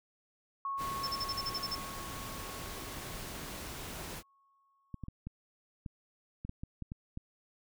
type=tone with exponential decay; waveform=sine; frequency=1100 Hz; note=C#6; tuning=14 cents flat; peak=-33 dBFS; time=0.65-5.07 s; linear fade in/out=2 ms; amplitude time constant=960 ms
type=noise; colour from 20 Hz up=pink; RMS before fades=-43 dBFS; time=0.77-4.23 s; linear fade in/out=50 ms
type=tone bursts; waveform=sine; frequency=5300 Hz; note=E8; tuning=9 cents sharp; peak=-33 dBFS; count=9; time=1.03-1.754 s; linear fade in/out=10 ms; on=44 ms; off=41 ms
type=clicks; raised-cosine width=5 ms; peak=-28 dBFS; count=11; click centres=4.943 / 5.037 / 5.084 / 5.27 / 5.862 / 6.45 / 6.494 / 6.635 / 6.823 / 6.919 / 7.174 s
effects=none